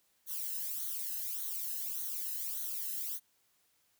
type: noise with flanger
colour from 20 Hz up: violet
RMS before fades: -38 dBFS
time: 0.26-3.2 s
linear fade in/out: 50 ms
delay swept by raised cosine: 0.39 to 0.89 ms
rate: 1.7 Hz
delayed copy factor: -0.95
effects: white hiss -73 dBFS RMS until 3.99 s